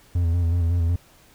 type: tone with vibrato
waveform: triangle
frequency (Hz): 85.3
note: F2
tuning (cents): -40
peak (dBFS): -16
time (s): 0.15-0.96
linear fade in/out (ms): 5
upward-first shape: square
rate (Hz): 5.4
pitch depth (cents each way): 40
effects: pink hiss -54 dBFS RMS until 1.34 s